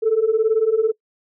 sine beating tone pair, 430 / 448 Hz, A4 / A4, -40 / +31 cents, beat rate 18 Hz, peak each -18 / -15 dBFS, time 0.02-0.92 s, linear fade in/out 20 ms, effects noise-tail reverb RT60 0.1 s tail -23 dB re dry + tanh soft clip ceiling -9 dBFS

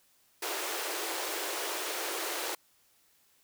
pink high-pass noise, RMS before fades -35 dBFS, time 0.42-2.55 s, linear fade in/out 5 ms, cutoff 320 Hz, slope 96 dB/octave, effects white hiss -67 dBFS RMS until 3.43 s

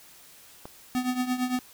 click, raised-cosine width 1 ms, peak -25 dBFS, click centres 0.655 s
square tone with tremolo, 251.4 Hz, B3, 31 cents sharp, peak -23 dBFS, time 0.95-1.59 s, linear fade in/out 0 ms, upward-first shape triangle, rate 8.8 Hz, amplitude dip 80%
effects white hiss -52 dBFS RMS until 1.73 s

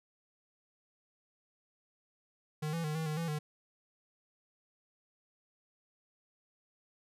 square tone with pitch steps, 152.9 / 166.7 / 152.5 / 160.1 / 153 / 166.8 / 151.2 Hz, D#3 / E3 / D#3 / D#3 / D#3 / E3 / D#3, -30 / +20 / -34 / +50 / -29 / +21 / -49 cents, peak -34 dBFS, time 2.62-3.39 s, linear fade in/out 10 ms, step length 110 ms, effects resampled to 32000 Hz

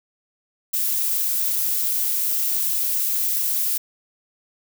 violet noise with amplitude modulation, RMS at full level -21 dBFS, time 0.73-3.78 s, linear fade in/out 10 ms, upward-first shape sine, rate 258 Hz, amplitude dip 25%, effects none

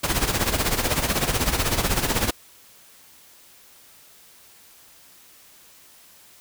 pink noise with tremolo, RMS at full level -20 dBFS, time 0.03-2.31 s, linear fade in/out 10 ms, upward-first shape sine, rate 16 Hz, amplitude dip 70%, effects white hiss -51 dBFS RMS until 6.4 s

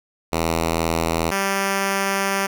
5% pulse tone pair in turn, 82.41 / 196.01 Hz, E2 / G3, 0 / 0 cents, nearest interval octave + minor third, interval 1500 cents, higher second, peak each -8 dBFS, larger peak neither, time 0.32-1.31 / 1.31-2.47 s, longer second, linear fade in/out 10 ms, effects none

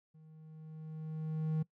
triangle tone with level ramp, 157.1 Hz, D#3, 17 cents sharp, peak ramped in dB -54 to -27 dBFS, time 0.14-1.63 s, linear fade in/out 10 ms, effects noise-tail reverb RT60 0.1 s tail -21 dB re dry

